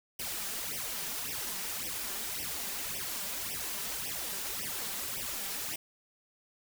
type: noise with flanger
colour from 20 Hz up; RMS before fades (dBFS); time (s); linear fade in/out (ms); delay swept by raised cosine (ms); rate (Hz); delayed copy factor
white; -37; 0.19-5.76; 5; 0.35 to 5.15; 1.8; +1
effects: none